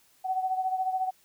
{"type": "beating tone pair", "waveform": "sine", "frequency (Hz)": [749, 763], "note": ["F#5", "G5"], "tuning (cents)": [21, -47], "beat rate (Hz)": 14, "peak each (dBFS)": [-27, -33], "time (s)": [0.24, 1.11], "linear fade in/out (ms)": 20, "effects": ["white hiss -63 dBFS RMS until 1.24 s"]}